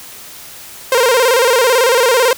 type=tone with vibrato; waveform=sawtooth; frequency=493.9 Hz; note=B4; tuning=in tune; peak=-5 dBFS; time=0.92-2.33 s; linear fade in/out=2 ms; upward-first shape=square; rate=18 Hz; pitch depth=100 cents each way; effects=white hiss -34 dBFS RMS until 2.37 s